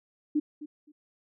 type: tone with echo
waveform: sine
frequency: 299.2 Hz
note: D4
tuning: 32 cents sharp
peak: -22 dBFS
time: 0.35-0.4 s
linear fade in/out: 10 ms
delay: 260 ms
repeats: 2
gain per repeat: -15 dB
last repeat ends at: 0.92 s
effects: none